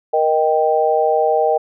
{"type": "chord", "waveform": "sine", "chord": "Eb major", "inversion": "second", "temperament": "equal with one note detuned", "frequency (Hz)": [470.2, 622.3, 784], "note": ["Bb4", "Eb5", "G5"], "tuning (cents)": [15, 0, 0], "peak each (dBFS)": -17, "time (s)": [0.13, 1.58], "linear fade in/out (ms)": 10, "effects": []}